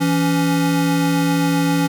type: tone pair together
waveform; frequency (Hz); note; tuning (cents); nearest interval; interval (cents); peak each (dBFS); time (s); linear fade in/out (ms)
square; 166.9 / 280.7; E3 / C#4; +22 / +22; major sixth; 900; -19 / -18; 0-1.88; 20
effects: none